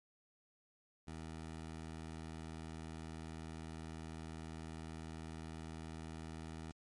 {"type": "tone", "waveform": "15% pulse", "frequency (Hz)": 80, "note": "D#2", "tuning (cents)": 49, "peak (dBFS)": -39, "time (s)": [1.07, 6.72], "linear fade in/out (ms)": 10, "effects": ["MP3 48 kbps"]}